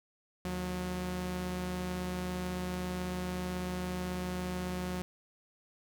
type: tone pair together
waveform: sawtooth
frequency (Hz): 76.2 / 181.44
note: D#2 / F#3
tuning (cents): -36 / -34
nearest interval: octave + minor third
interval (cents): 1502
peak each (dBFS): -37 / -31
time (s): 0.45-5.02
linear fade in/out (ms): 0
effects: none